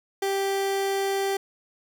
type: tone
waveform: 30% pulse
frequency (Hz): 392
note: G4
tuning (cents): 0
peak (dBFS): -21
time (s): 0.22-1.37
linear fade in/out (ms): 5
effects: none